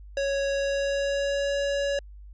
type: tone with pitch glide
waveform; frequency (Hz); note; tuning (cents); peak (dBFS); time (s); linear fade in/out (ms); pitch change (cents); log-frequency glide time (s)
square; 554.4 to 563.1; C#5 to C#5; 0 to +27; -25; 0.17-1.99; 2; +27; 0.5-1.52
effects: added 50 Hz sine -42 dBFS peak until 2.33 s + resampled to 16000 Hz